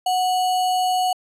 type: tone with sample-and-hold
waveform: sine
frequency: 737 Hz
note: F#5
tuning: 7 cents flat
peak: -17 dBFS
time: 0.06-1.13 s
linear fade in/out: 5 ms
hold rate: 3675 Hz
effects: low-pass 11000 Hz 12 dB/octave